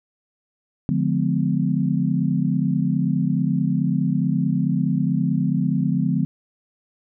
sine chord, D diminished seventh, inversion none, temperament just, 146.83 / 176.2 / 211.4 / 253.7 Hz, D3 / F3 / Ab3 / Cb4, 0 / +16 / +31 / +47 cents, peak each -23 / -22 / -25 / -24 dBFS, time 0.89-6.25 s, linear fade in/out 0 ms, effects none

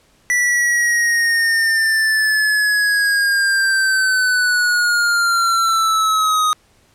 square linear sweep, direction down, 1967 to 1243 Hz, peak -14 dBFS, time 0.3-6.53 s, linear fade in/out 0 ms, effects pink hiss -55 dBFS RMS until 6.94 s + low-pass 11000 Hz 12 dB/octave

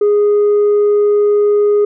sine tone, 413.6 Hz, G#4, 7 cents flat, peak -6 dBFS, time 0.01-1.85 s, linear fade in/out 5 ms, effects tanh soft clip ceiling -7 dBFS

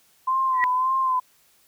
sine tone with vibrato, 1030 Hz, C6, 28 cents flat, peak -19 dBFS, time 0.27-1.2 s, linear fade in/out 10 ms, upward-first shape sine, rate 1.8 Hz, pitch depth 49 cents each way
sine tone with exponential growth, 1937 Hz, B6, 34 cents flat, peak -15 dBFS, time 0.53-0.64 s, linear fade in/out 0 ms, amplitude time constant 23 ms
effects white hiss -60 dBFS RMS until 1.67 s

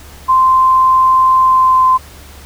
sine tone with pitch glide, 1041 to 1033.2 Hz, C6 to C6, -9 to -22 cents, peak -6 dBFS, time 0.28-1.98 s, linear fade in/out 20 ms, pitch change -13 cents, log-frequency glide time 1.42-1.86 s, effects added 72 Hz sine -37 dBFS peak until 2.45 s + pink hiss -38 dBFS RMS until 2.45 s

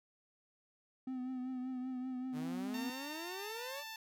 triangle tone with vibrato, 255.5 Hz, C4, 41 cents flat, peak -36 dBFS, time 1.07-2.9 s, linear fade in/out 5 ms, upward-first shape triangle, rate 5.2 Hz, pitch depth 43 cents each way
sawtooth exponential sweep, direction up, 145.3 to 594 Hz, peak -40 dBFS, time 2.32-3.84 s, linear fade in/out 50 ms
10% pulse tone with pitch glide, 909 to 886.2 Hz, A#5 to A5, -44 to +12 cents, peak -36 dBFS, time 2.74-3.96 s, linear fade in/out 2 ms, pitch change -44 cents, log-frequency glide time 3.22-3.81 s
effects none

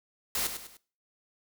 white noise with echo, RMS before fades -30 dBFS, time 0.35-0.47 s, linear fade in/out 2 ms, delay 100 ms, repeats 3, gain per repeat -8 dB, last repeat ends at 0.77 s, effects noise-tail reverb RT60 0.4 s tail -20 dB re dry

